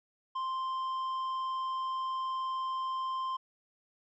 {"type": "tone with tanh clipping", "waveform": "sine", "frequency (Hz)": 1046.5, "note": "C6", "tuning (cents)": 0, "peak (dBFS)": -33, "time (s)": [0.35, 3.37], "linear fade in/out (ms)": 10, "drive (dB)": 6, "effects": []}